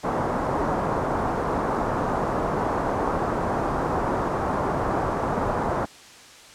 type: low-pass noise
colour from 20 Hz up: white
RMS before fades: -25 dBFS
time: 0.03-5.86 s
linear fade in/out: 20 ms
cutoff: 1100 Hz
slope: 24 dB/octave
effects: white hiss -46 dBFS RMS until 6.54 s + low-pass 7000 Hz 12 dB/octave